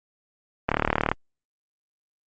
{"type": "click train", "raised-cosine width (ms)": 0.5, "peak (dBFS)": -5, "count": 17, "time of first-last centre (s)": [0.69, 1.116], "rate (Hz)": 37.6, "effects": ["Opus 24 kbps"]}